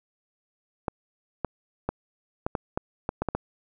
clicks, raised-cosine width 1 ms, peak -12 dBFS, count 10, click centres 0.882 / 1.447 / 1.89 / 2.465 / 2.552 / 2.775 / 3.091 / 3.22 / 3.287 / 3.35 s, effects none

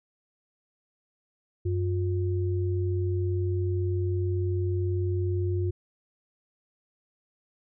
sine tone pair together, 94.37 / 356.3 Hz, F#2 / F4, +35 / +35 cents, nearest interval octave + major seventh, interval 2300 cents, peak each -25 / -31 dBFS, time 1.65-5.71 s, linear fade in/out 10 ms, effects none

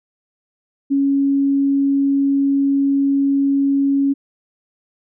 sine tone, 277.2 Hz, C#4, in tune, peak -13 dBFS, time 0.9-4.14 s, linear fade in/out 20 ms, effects none

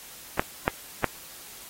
clicks, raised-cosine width 0.5 ms, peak -6 dBFS, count 3, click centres 0.395 / 0.679 / 1.043 s, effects white hiss -45 dBFS RMS until 1.69 s + AAC 48 kbps

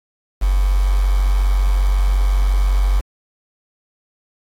sine tone with quantisation, 47.26 Hz, F#1, 37 cents sharp, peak -12 dBFS, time 0.41-3.01 s, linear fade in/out 20 ms, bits 5, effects AAC 48 kbps

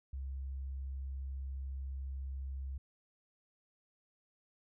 sine tone, 67.1 Hz, C2, 44 cents sharp, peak -38 dBFS, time 0.13-2.78 s, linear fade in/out 5 ms, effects none

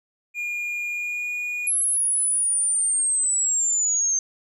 triangle tone with pitch glide, 2424 to 2448 Hz, D#7 to D#7, -46 to -29 cents, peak -24 dBFS, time 0.34-1.71 s, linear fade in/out 50 ms, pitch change +17 cents, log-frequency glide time 0.9-1.31 s
sine linear sweep, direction down, 11100 to 6272 Hz, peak -19 dBFS, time 1.67-4.19 s, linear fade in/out 2 ms
effects none

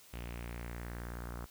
sawtooth tone with low-pass filter sweep, 59.1 Hz, A#1, 24 cents sharp, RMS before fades -43 dBFS, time 0.13-1.46 s, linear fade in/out 10 ms, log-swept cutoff 2900 to 1300 Hz, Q 2.7, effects white hiss -59 dBFS RMS until 1.5 s

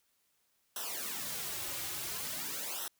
white noise with flanger, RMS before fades -39 dBFS, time 0.76-2.88 s, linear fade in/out 2 ms, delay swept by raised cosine 0.43 to 4.53 ms, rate 0.48 Hz, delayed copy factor -0.9, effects white hiss -75 dBFS RMS until 2.99 s

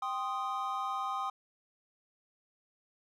triangle chord, C minor, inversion second, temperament equal, 784 / 1046.5 / 1244.5 Hz, G5 / C6 / Eb6, 0 / 0 / 0 cents, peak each -36 / -36 / -34 dBFS, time 0.02-1.3 s, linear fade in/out 5 ms, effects none

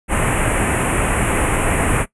pink band-stop noise, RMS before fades -17 dBFS, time 0.08-2.06 s, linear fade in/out 50 ms, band 2700 to 8200 Hz, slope 48 dB/octave, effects noise-tail reverb RT60 0.1 s tail -17 dB re dry + resampled to 24000 Hz

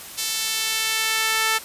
sawtooth tone with high-pass filter sweep, 442 Hz, A4, 8 cents sharp, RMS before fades -23 dBFS, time 0.17-1.59 s, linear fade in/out 20 ms, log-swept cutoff 4400 to 1400 Hz, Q 0.94, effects white hiss -38 dBFS RMS until 1.64 s + resampled to 32000 Hz

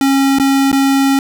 square tone with dropouts, 272.9 Hz, C#4, 27 cents flat, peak -10 dBFS, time 0.01-1.19 s, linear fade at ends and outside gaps 1 ms, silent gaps 0.386-0.398 / 0.716-0.728 s, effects none

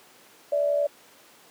sine tone pair together, 580 / 651 Hz, D5 / E5, -22 / -22 cents, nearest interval major second, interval 200 cents, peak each -21 / -29 dBFS, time 0.52-0.87 s, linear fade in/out 5 ms, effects pink hiss -53 dBFS RMS until 1.5 s + high-pass 300 Hz 12 dB/octave

